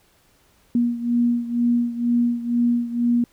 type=beating tone pair; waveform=sine; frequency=238.1 / 240.2 Hz; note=A#3 / B3; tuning=+37 / -48 cents; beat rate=2.1 Hz; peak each=-19 / -23 dBFS; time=0.75-3.24 s; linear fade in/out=2 ms; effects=pink hiss -59 dBFS RMS until 3.32 s

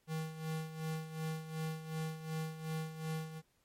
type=tone with tremolo; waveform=square; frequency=158.8 Hz; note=D#3; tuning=36 cents sharp; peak=-36 dBFS; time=0.07-3.42 s; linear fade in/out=50 ms; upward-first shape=sine; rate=2.7 Hz; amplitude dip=70%; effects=pink hiss -75 dBFS RMS until 3.64 s + MP3 64 kbps

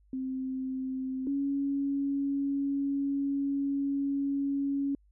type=tone pair in turn; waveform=sine; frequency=261.6 / 278.7 Hz; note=C4 / C#4; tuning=0 / +9 cents; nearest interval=minor second; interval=109 cents; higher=second; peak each=-31 / -27 dBFS; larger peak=second; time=0.13-1.27 / 1.27-4.95 s; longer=second; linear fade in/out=2 ms; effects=added 50 Hz sine -60 dBFS peak until 5.11 s

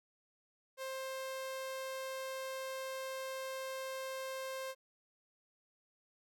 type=tone; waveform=sawtooth; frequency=528 Hz; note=C5; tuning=16 cents sharp; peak=-36 dBFS; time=0.77-4.75 s; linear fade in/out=50 ms; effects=none

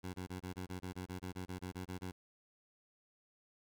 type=tone bursts; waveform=15% pulse; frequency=91.9 Hz; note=F#2; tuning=11 cents flat; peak=-35 dBFS; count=16; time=0.03-2.12 s; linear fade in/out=20 ms; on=110 ms; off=22 ms; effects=none

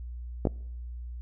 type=clicks; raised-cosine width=2 ms; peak=-12 dBFS; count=2; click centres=0.453 / 0.471 s; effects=noise-tail reverb RT60 0.8 s tail -25 dB re dry + added 60 Hz sine -36 dBFS peak until 1.21 s

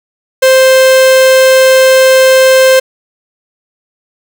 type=tone; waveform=45% pulse; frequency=523.3 Hz; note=C5; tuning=in tune; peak=-3 dBFS; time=0.42-2.8 s; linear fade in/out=10 ms; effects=none

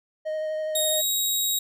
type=tone with vibrato; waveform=triangle; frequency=622.3 Hz; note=D#5; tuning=in tune; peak=-24 dBFS; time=0.25-1.02 s; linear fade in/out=20 ms; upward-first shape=sine; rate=12 Hz; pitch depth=11 cents each way
type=tone with pitch glide; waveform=15% pulse; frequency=3746 to 3803 Hz; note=A#7 to A#7; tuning=+8 to +34 cents; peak=-16 dBFS; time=0.75-1.59 s; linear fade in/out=5 ms; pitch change=+26 cents; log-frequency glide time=0.95-1.01 s
effects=none

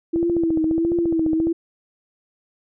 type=tone with vibrato; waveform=sine; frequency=329.6 Hz; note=E4; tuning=in tune; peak=-17 dBFS; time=0.13-1.53 s; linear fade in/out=10 ms; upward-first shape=triangle; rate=1.5 Hz; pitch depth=78 cents each way
type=click train; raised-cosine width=2 ms; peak=-16 dBFS; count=20; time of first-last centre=0.16-1.47 s; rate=14.5 Hz
effects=none

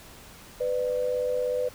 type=tone pair together; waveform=sine; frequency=499.3 / 596 Hz; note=B4 / D5; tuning=+19 / +25 cents; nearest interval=minor third; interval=306 cents; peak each=-25 / -31 dBFS; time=0.6-1.69 s; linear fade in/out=10 ms; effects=pink hiss -48 dBFS RMS until 1.74 s

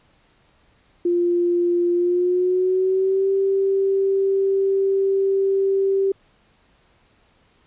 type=tone with pitch glide; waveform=sine; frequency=349 to 389.5 Hz; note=F4 to G4; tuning=-1 to -11 cents; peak=-16 dBFS; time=1.05-6.12 s; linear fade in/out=5 ms; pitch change=+190 cents; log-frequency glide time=1.93-3.3 s; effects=pink hiss -59 dBFS RMS until 7.66 s + resampled to 8000 Hz

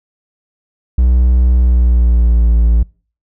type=tone with pitch glide; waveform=triangle; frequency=61.74 to 56.94 Hz; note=B1 to A#1; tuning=0 to -40 cents; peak=-5 dBFS; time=0.98-2.83 s; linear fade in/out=5 ms; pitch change=-140 cents; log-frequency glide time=1.57-2.53 s; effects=noise-tail reverb RT60 0.4 s tail -25 dB re dry

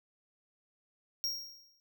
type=tone with exponential decay; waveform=square; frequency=5588 Hz; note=F8; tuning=in tune; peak=-30 dBFS; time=1.24-1.8 s; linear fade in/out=0 ms; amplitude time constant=120 ms; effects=none

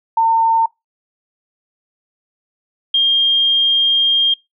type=tone pair in turn; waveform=sine; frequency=906 / 3214 Hz; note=A#5 / G7; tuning=-50 / +43 cents; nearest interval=octave + minor seventh; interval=2193 cents; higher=second; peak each=-10 dBFS; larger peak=neither; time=0.17-0.66 / 2.94-4.34 s; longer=second; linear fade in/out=5 ms; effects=noise-tail reverb RT60 0.2 s tail -25 dB re dry

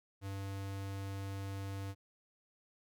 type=tone; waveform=square; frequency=98 Hz; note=G2; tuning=in tune; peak=-40 dBFS; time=0.21-1.95 s; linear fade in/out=50 ms; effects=none

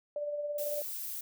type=tone with tremolo; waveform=sine; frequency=587.3 Hz; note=D5; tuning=in tune; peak=-31 dBFS; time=0.16-0.82 s; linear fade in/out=2 ms; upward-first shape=sine; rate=18 Hz; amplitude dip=40%
type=noise; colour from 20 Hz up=violet; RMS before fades=-39 dBFS; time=0.58-1.21 s; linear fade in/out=5 ms
effects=none

